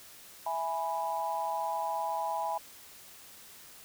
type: chord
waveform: sine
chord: E major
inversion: none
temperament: equal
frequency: 659.3 / 830.6 / 987.8 Hz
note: E5 / G#5 / B5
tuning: 0 / 0 / 0 cents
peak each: -37 / -33 / -35 dBFS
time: 0.46-2.58 s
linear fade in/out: 5 ms
effects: white hiss -52 dBFS RMS until 3.84 s